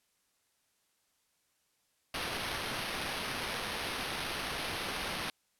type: noise with sample-and-hold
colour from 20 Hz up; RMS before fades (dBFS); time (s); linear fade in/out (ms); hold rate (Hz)
violet; -37; 2.14-5.3; 2; 7350
effects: white hiss -75 dBFS RMS until 5.59 s + low-pass 12000 Hz 12 dB/octave